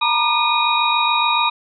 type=tone cluster; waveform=sine; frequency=918 / 965 / 1205 / 2464 / 3792 Hz; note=A#5 / B5 / D6 / D#7 / A#7; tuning=-27 / -40 / +44 / -17 / +29 cents; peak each=-21 dBFS; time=0.01-1.5 s; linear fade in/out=10 ms; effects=none